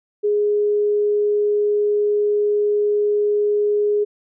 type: tone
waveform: sine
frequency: 415.3 Hz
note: G#4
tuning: in tune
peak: -15 dBFS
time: 0.23-4.05 s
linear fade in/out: 20 ms
effects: none